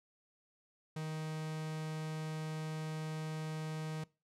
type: tone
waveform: 45% pulse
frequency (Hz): 156.6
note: D#3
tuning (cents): +11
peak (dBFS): -38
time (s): 0.96-4.04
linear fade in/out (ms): 5
effects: noise-tail reverb RT60 0.3 s tail -22 dB re dry + low-pass 10000 Hz 12 dB/octave